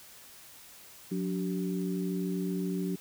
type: tone cluster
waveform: sine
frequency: 181.5 / 289.4 / 382.5 Hz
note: F#3 / D4 / G4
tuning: -33 / -25 / -42 cents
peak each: -31 / -36 / -37 dBFS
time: 1.11-2.96 s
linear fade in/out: 10 ms
effects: white hiss -52 dBFS RMS until 3 s